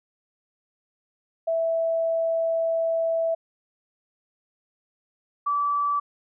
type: tone pair in turn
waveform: sine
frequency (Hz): 658 / 1155.6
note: E5 / D6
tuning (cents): -3 / -28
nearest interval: minor seventh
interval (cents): 975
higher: second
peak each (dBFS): -21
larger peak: neither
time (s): 1.47-3.35 / 5.46-6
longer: first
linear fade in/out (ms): 10
effects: none